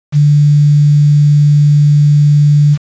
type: tone with quantisation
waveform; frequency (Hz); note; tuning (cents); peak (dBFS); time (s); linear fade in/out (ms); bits
sine; 146.83; D3; 0; -4; 0.12-2.78; 50; 5
effects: resampled to 16000 Hz